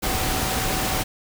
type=tone in noise; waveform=sine; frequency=757 Hz; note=F#5; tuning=39 cents sharp; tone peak=-32 dBFS; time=0.02-1.04 s; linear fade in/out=20 ms; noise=pink; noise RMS=-24 dBFS; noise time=0.02-1.04 s; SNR=-11 dB; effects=none